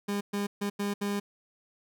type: tone bursts at uneven times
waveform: 30% pulse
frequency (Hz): 202.7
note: G#3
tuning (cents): -42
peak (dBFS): -26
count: 5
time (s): 0.08-0.21 / 0.33-0.47 / 0.61-0.7 / 0.79-0.94 / 1.01-1.2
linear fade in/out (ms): 10
effects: none